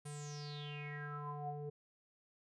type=tone with low-pass filter sweep; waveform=square; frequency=146.83 Hz; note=D3; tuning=in tune; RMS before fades=-45 dBFS; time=0.05-1.7 s; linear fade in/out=10 ms; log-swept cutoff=9600 to 490 Hz; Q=9.8; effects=none